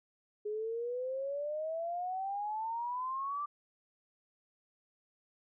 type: exponential sweep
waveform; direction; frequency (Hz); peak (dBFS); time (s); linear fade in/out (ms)
sine; up; 415.3 to 1183; -34; 0.45-3.46; 10
effects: none